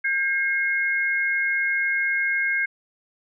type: tone pair together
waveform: sine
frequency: 1602 / 2154 Hz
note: G6 / C7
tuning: +37 / +50 cents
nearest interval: perfect fourth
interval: 513 cents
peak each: -23 dBFS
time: 0.04-2.66 s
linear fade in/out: 10 ms
effects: none